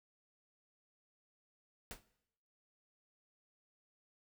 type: noise with exponential decay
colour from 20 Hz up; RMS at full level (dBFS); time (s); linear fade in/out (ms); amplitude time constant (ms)
pink; -42; 1.91-2.03; 0; 26
effects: noise-tail reverb RT60 0.8 s tail -18 dB re dry